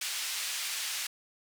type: band-pass noise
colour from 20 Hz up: pink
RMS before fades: -35 dBFS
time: 0.01-1.07 s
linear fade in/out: 5 ms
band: 2400 to 11000 Hz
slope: 12 dB/octave
effects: none